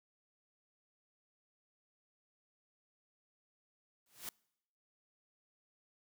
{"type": "noise with exponential growth", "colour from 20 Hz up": "white", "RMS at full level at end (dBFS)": -40, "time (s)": [4.06, 4.29], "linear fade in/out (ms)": 2, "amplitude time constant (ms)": 50, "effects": ["noise-tail reverb RT60 0.8 s tail -26 dB re dry"]}